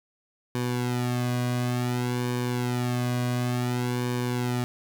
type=tone with flanger; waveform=sawtooth; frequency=123.2 Hz; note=B2; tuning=4 cents flat; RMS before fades=-27 dBFS; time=0.55-4.64 s; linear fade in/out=0 ms; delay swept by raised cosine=1.5 to 2.26 ms; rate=0.56 Hz; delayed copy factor=-0.95; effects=none